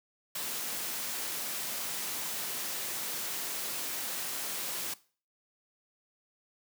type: noise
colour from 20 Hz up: white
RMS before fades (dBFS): -36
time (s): 0.35-4.94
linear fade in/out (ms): 5
effects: noise-tail reverb RT60 0.4 s tail -19 dB re dry + high-pass 150 Hz 12 dB/octave